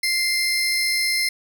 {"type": "tone pair together", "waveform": "30% pulse", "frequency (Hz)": [2093, 5260], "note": ["C7", "E8"], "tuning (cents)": [0, -5], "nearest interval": "octave + major third", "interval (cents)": 1595, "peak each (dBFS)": [-18, -20], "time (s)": [0.03, 1.29], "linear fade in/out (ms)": 5, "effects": []}